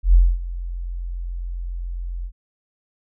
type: tone with ADSR envelope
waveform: sine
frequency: 43.65 Hz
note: F1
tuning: in tune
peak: -7 dBFS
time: 0.03-2.32 s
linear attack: 110 ms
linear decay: 240 ms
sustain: -18 dB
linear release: 68 ms
effects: none